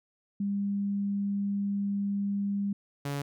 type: tone pair in turn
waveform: sine / sawtooth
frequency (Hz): 200.6 / 141.85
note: G3 / C#3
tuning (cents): +40 / +40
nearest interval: tritone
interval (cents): 600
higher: first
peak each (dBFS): -27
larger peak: neither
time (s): 0.4-2.73 / 3.05-3.22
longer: first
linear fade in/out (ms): 5
effects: none